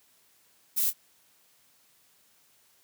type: noise with echo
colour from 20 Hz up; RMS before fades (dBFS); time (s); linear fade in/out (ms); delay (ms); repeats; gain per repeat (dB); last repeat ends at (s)
violet; -26; 0.76-0.91; 20; 26; 1; -13; 0.936
effects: white hiss -64 dBFS RMS until 2.83 s + high-pass 80 Hz 12 dB/octave